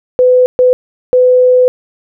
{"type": "tone bursts at uneven times", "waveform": "sine", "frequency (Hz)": 503, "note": "B4", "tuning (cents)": 32, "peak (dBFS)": -4, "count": 3, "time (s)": [[0.19, 0.46], [0.59, 0.73], [1.13, 1.68]], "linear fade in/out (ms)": 0, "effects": []}